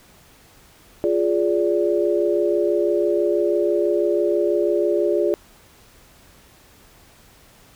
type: chord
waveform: sine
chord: D diminished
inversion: first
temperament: equal with one note detuned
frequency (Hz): 349.2 / 415.3 / 581.6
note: F4 / Ab4 / D5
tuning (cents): 0 / 0 / -17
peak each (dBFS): -20 / -21 / -22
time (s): 1.04-5.34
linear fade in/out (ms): 0
effects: pink hiss -51 dBFS RMS until 7.75 s